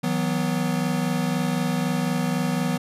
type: chord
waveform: square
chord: E suspended second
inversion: none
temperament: equal with one note detuned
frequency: 161.05 / 185 / 246.9 Hz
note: E3 / F#3 / B3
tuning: -40 / 0 / 0 cents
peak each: -27 dBFS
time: 0.03-2.78 s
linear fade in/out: 10 ms
effects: resampled to 32000 Hz